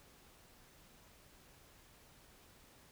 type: silence
effects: pink hiss -63 dBFS RMS until 2.91 s